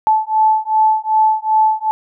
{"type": "beating tone pair", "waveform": "sine", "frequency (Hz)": [869, 871.6], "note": ["A5", "A5"], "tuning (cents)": [-22, -17], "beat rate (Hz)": 2.6, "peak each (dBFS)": -14, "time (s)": [0.07, 1.91], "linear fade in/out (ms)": 0, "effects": []}